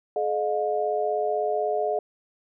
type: tone cluster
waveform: sine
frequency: 425.8 / 614 / 710 Hz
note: G#4 / D#5 / F5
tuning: +43 / -23 / +28 cents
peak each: -27 dBFS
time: 0.16-1.99 s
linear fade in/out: 2 ms
effects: none